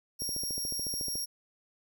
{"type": "tone", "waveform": "20% pulse", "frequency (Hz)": 5588, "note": "F8", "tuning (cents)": 0, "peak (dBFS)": -27, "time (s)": [0.19, 1.26], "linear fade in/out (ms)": 20}
{"type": "click train", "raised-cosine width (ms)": 2, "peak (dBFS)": -29, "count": 14, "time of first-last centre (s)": [0.22, 1.155], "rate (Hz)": 13.9}
{"effects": []}